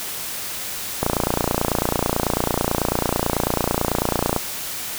click train, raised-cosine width 1 ms, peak -4 dBFS, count 98, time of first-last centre 1.03-4.363 s, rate 29.1 Hz, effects white hiss -29 dBFS RMS until 4.98 s

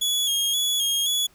sawtooth tone with vibrato, 3322 Hz, G#7, in tune, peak -18 dBFS, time 0.01-1.27 s, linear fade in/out 10 ms, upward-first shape square, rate 1.9 Hz, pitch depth 37 cents each way, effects pink hiss -58 dBFS RMS until 1.34 s

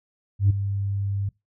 sine tone with ADSR envelope, 99.4 Hz, G2, 25 cents sharp, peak -11 dBFS, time 0.39-1.29 s, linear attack 110 ms, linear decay 12 ms, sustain -12 dB, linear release 4 ms, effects noise-tail reverb RT60 0.2 s tail -23 dB re dry + tanh soft clip ceiling -11 dBFS

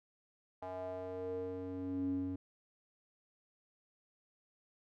square tone with band-pass filter sweep, 92.5 Hz, F#2, in tune, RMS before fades -40 dBFS, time 0.62-2.36 s, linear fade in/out 5 ms, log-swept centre 760 to 230 Hz, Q 4.9, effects none

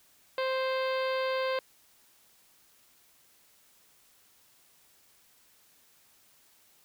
harmonic tone, 523.3 Hz, C5, in tune, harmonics 1 / 2 / 3 / 4 / 5 / 6 / 7 / 8 / 9, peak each -29 / -35 / -39 / -41 / -43 / -45 / -46 / -47 / -48 dBFS, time 0.38-1.59 s, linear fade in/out 2 ms, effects white hiss -63 dBFS RMS until 6.84 s

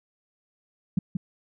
sine tone with echo, 182.2 Hz, F#3, 26 cents flat, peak -18 dBFS, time 0.97-0.99 s, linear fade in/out 5 ms, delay 180 ms, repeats 1, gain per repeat -5 dB, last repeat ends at 1.17 s, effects none

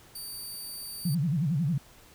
15% pulse tone, 4622 Hz, D8, 28 cents flat, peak -31 dBFS, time 0.15-1.15 s, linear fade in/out 5 ms
sine tone with vibrato, 155.56 Hz, D#3, in tune, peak -24 dBFS, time 1.05-1.78 s, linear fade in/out 5 ms, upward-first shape sine, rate 11 Hz, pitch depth 260 cents each way
effects pink hiss -55 dBFS RMS until 2.14 s

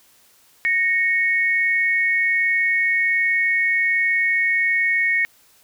sine tone pair together, 1864.7 / 2206 Hz, A#6 / C#7, 0 / -9 cents, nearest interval minor third, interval 291 cents, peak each -19 dBFS, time 0.65-5.25 s, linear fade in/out 0 ms, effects white hiss -55 dBFS RMS until 5.63 s

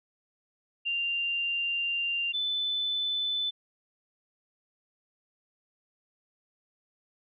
sine tone pair in turn, 2785 / 3509 Hz, F7 / A7, -5 / -5 cents, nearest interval major third, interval 400 cents, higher second, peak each -27 dBFS, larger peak neither, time 0.85-2.33 / 2.33-3.51 s, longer first, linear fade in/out 20 ms, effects none

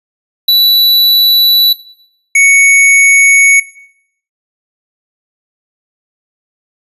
square tone pair in turn, 3951 / 2223 Hz, B7 / C#7, 0 / +4 cents, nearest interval minor seventh, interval 996 cents, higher first, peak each -5 dBFS, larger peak neither, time 0.48-1.73 / 2.35-3.6 s, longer neither, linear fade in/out 5 ms, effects noise-tail reverb RT60 0.7 s tail -17 dB re dry + resampled to 32000 Hz

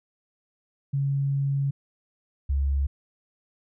sine tone pair in turn, 138.9 / 69.32 Hz, C#3 / C#2, +4 / +1 cents, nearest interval octave, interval 1203 cents, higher first, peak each -22 / -21 dBFS, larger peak second, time 0.93-1.71 / 2.49-2.87 s, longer first, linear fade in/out 10 ms, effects none

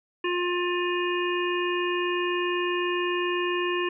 harmonic tone, 354.5 Hz, F4, 26 cents sharp, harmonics 1 / 3 / 5 / 7 / 8, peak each -26 / -31 / -33 / -34 / -35 dBFS, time 0.24-3.89 s, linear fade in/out 5 ms, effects none

